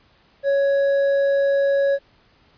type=tone with hard clipping; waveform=triangle; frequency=556 Hz; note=C#5; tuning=5 cents sharp; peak=-17 dBFS; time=0.43-1.99 s; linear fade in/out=50 ms; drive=8 dB; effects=pink hiss -57 dBFS RMS until 2.57 s + resampled to 11025 Hz